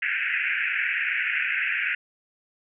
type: band-pass noise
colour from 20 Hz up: pink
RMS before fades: -26 dBFS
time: 0.02-1.95 s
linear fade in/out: 5 ms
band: 1500 to 2700 Hz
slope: 96 dB/octave
effects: none